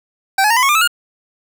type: tone with pitch steps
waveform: 25% pulse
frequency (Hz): 776 / 846.2 / 922.8 / 1006.3 / 1097.4 / 1196.8 / 1305.1 / 1423.2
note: G5 / G#5 / A#5 / B5 / C#6 / D6 / E6 / F6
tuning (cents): -18 / +32 / -18 / +32 / -18 / +32 / -18 / +32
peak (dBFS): -7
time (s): 0.38-0.876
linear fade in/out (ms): 5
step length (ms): 62
effects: 8-bit